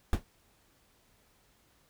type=noise with exponential decay; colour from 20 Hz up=brown; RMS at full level=-22 dBFS; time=0.13-0.24 s; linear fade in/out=1 ms; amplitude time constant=23 ms; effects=pink hiss -67 dBFS RMS until 1.89 s

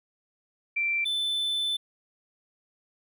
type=tone pair in turn; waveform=sine / triangle; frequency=2349 / 3520 Hz; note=D7 / A7; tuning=0 / 0 cents; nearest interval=perfect fifth; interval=700 cents; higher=second; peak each=-24 dBFS; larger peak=neither; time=0.76-1.05 / 1.05-1.77 s; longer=second; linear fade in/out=10 ms; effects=none

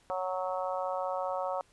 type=harmonic tone; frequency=185 Hz; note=F#3; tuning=in tune; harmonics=3 / 4 / 5 / 6 / 7; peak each=-34 / -36 / -38 / -40 / -41 dBFS; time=0.1-1.61 s; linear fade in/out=0 ms; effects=pink hiss -65 dBFS RMS until 1.72 s + resampled to 24000 Hz

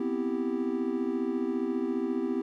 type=chord; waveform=triangle; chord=C major seventh; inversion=third; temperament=equal; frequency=246.9 / 261.6 / 329.6 / 392 Hz; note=B3 / C4 / E4 / G4; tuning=0 / 0 / 0 / 0 cents; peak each=-31 dBFS; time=0-2.42 s; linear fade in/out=5 ms; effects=none

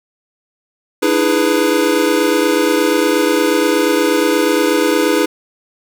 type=chord; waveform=square; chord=E dominant seventh; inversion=third; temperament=equal with one note detuned; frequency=301.2 / 329.6 / 415.3 / 493.9 Hz; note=D4 / E4 / G#4 / B4; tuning=+44 / 0 / 0 / 0 cents; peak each=-18 dBFS; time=1.02-5.26 s; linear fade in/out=10 ms; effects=none

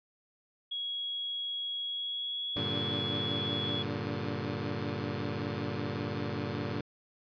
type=tone with pitch glide; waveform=sine; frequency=3322 to 3376 Hz; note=G#7 to G#7; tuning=0 to +28 cents; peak=-33 dBFS; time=0.71-3.83 s; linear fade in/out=10 ms; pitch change=+28 cents; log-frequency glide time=1.82-2.89 s
type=chord; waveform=15% pulse; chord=G minor; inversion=none; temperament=equal with one note detuned; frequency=98 / 116.54 / 144.39 Hz; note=G2 / Bb2 / D3; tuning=0 / 0 / -29 cents; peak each=-31 dBFS; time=2.56-6.81 s; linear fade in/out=5 ms
effects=resampled to 11025 Hz

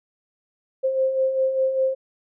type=beating tone pair; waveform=sine; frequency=523 / 528 Hz; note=C5 / C5; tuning=-1 / +16 cents; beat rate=5 Hz; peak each=-28 / -19 dBFS; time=0.83-1.95 s; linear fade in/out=20 ms; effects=none

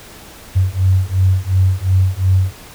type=beating tone pair; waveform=sine; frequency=92.5 / 95.3 Hz; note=F#2 / G2; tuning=0 / -48 cents; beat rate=2.8 Hz; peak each=-14 dBFS; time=0.55-2.53 s; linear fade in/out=20 ms; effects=pink hiss -38 dBFS RMS until 2.74 s

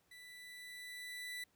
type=tone with level ramp; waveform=30% pulse; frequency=1979 Hz; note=B6; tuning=3 cents sharp; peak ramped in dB=-51 to -39 dBFS; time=0.11-1.44 s; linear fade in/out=5 ms; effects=pink hiss -75 dBFS RMS until 1.55 s + high-pass 60 Hz 12 dB/octave

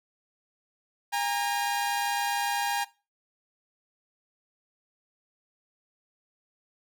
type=tone pair together; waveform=sawtooth; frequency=812.5 / 932.3 Hz; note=G#5 / A#5; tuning=-38 / 0 cents; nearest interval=major second; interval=238 cents; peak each=-24 / -27 dBFS; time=1.12-2.85 s; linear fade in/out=20 ms; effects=noise-tail reverb RT60 0.3 s tail -20 dB re dry

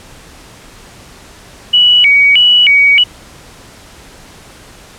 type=tone with vibrato; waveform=sine; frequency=2576 Hz; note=E7; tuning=41 cents flat; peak=-4 dBFS; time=1.73-3.04 s; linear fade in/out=10 ms; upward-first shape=square; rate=1.6 Hz; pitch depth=230 cents each way; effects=pink hiss -37 dBFS RMS until 4.98 s + low-pass 10000 Hz 12 dB/octave

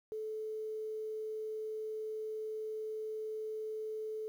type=tone with quantisation; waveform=sine; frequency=434.4 Hz; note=A4; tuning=22 cents flat; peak=-37 dBFS; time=0.12-4.28 s; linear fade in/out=0 ms; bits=11; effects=none

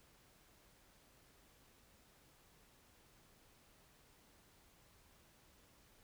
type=silence; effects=pink hiss -68 dBFS RMS until 6.03 s

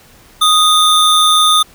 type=tone pair together; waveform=square; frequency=1244.5 / 3568 Hz; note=D#6 / A7; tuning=0 / +23 cents; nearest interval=octave + tritone; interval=1823 cents; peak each=-11 dBFS; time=0.41-1.63 s; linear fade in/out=10 ms; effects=pink hiss -44 dBFS RMS until 1.74 s

